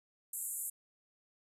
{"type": "band-pass noise", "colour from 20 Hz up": "white", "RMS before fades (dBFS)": -40, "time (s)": [0.33, 0.7], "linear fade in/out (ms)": 5, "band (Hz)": [7200, 13000], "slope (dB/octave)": 96, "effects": []}